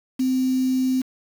sine tone with quantisation, 258.8 Hz, C4, 19 cents flat, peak -18 dBFS, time 0.19-1.02 s, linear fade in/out 10 ms, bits 6, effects none

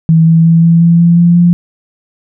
sine tone with pitch steps, 162.3 / 163.9 / 165.52 / 167.15 / 168.8 / 170.47 / 172.15 / 173.85 Hz, E3 / E3 / E3 / E3 / E3 / F3 / F3 / F3, -27 / -10 / +7 / +24 / +41 / -42 / -25 / -8 cents, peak -3 dBFS, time 0.09-1.53 s, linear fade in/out 0 ms, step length 180 ms, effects none

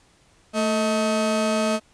35% pulse tone pair together, 221.3 / 636.1 Hz, A3 / D#5, +10 / +38 cents, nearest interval octave + tritone, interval 1828 cents, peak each -21 dBFS, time 0.53-1.8 s, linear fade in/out 50 ms, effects pink hiss -58 dBFS RMS until 1.93 s + resampled to 22050 Hz

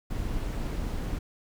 brown noise with amplitude modulation, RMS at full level -29 dBFS, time 0.1-1.19 s, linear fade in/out 10 ms, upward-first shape sine, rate 266 Hz, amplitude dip 45%, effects none

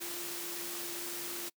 sine tone in noise, 346.1 Hz, F4, 16 cents flat, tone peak -46 dBFS, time 0-1.5 s, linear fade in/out 20 ms, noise white, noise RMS -40 dBFS, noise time 0-1.5 s, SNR -9 dB, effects noise-tail reverb RT60 0.1 s tail -26 dB re dry + high-pass 150 Hz 12 dB/octave

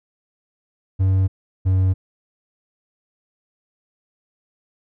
triangle tone pair in turn, 95 / 93.85 Hz, F#2 / F#2, +46 / +25 cents, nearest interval unison, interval 21 cents, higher first, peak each -12 dBFS, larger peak neither, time 0.99-1.28 / 1.65-1.94 s, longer neither, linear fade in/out 20 ms, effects none

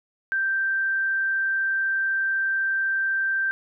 sine tone, 1568 Hz, G6, in tune, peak -21 dBFS, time 0.32-3.51 s, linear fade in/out 0 ms, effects none

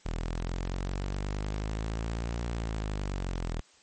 sawtooth linear two-way sweep, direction up then down, 39.96 to 59 to 39.96 Hz, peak -27 dBFS, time 0.05-3.61 s, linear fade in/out 10 ms, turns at 2.45 s, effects white hiss -60 dBFS RMS until 3.82 s + MP3 32 kbps

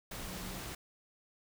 sine tone in noise, 184.8 Hz, F#3, 2 cents flat, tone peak -46 dBFS, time 0.28-0.6 s, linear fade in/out 5 ms, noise pink, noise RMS -43 dBFS, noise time 0.11-0.75 s, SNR -6 dB, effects none

